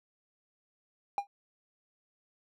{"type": "tone with exponential decay", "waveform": "triangle", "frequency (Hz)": 805, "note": "G5", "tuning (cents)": 46, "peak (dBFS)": -22, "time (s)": [1.18, 1.27], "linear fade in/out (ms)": 1, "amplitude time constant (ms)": 18, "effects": []}